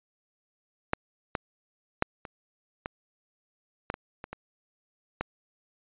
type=clicks; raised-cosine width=0.5 ms; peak=-9 / -12 / -7 / -24 / -17 / -14 / -21 / -23 / -22 / -14 dBFS; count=10; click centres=0.934 / 1.352 / 2.024 / 2.252 / 2.859 / 3.901 / 3.941 / 4.241 / 4.33 / 5.21 s; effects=resampled to 8000 Hz